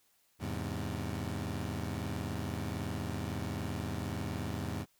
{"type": "chord", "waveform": "20% pulse", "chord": "E augmented", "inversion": "none", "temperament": "equal", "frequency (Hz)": [82.41, 103.83, 130.81], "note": ["E2", "G#2", "B#2"], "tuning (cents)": [0, 0, 0], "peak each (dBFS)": [-34, -34, -37], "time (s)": [0.39, 4.86], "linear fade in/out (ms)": 50, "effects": ["white hiss -71 dBFS RMS until 4.99 s"]}